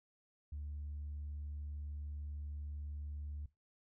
sine tone, 73.5 Hz, D2, 2 cents sharp, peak -40 dBFS, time 0.52-3.46 s, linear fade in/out 5 ms, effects noise-tail reverb RT60 0.2 s tail -19 dB re dry + tanh soft clip ceiling -38 dBFS

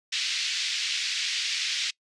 white band-pass noise, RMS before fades -29 dBFS, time 0.12-1.91 s, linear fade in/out 10 ms, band 2100 to 5200 Hz, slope 24 dB/octave, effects noise-tail reverb RT60 0.1 s tail -24 dB re dry + resampled to 22050 Hz

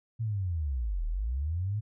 sine linear two-way sweep, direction down then up, 116.54 to 36.71 to 109.8 Hz, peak -28 dBFS, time 0.19-1.81 s, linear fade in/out 20 ms, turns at 1.06 s, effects none

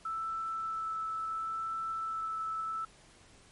sine tone with vibrato, 1318.5 Hz, E6, in tune, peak -33 dBFS, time 0.05-2.85 s, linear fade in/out 5 ms, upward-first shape sine, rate 0.72 Hz, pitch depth 9 cents each way, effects pink hiss -59 dBFS RMS until 3.51 s + MP3 48 kbps

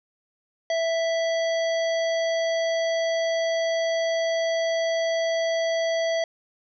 harmonic tone, 659.3 Hz, E5, in tune, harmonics 1 / 3 / 5 / 7 / 9, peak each -22 / -32 / -36 / -39 / -41 dBFS, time 0.7-6.24 s, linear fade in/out 2 ms, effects none

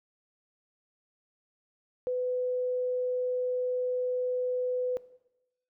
sine tone, 501 Hz, B4, 25 cents sharp, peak -27 dBFS, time 2.07-4.97 s, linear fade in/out 0 ms, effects noise-tail reverb RT60 0.9 s tail -18 dB re dry

